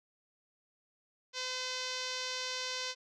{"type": "tone with low-pass filter", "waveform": "5% pulse", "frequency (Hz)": 510, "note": "C5", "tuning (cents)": -44, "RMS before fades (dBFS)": -38, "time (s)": [1.33, 2.95], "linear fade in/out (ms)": 50, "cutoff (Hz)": 5400, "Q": 1.7, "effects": []}